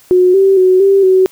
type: tone with pitch steps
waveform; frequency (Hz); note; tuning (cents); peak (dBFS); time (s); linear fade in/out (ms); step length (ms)
sine; 364.1 / 387.8 / 370.9 / 392.3 / 375.3; F#4 / G4 / F#4 / G4 / F#4; -28 / -19 / +4 / +1 / +25; -5; 0.11-1.26; 0; 230
effects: white hiss -45 dBFS RMS until 1.31 s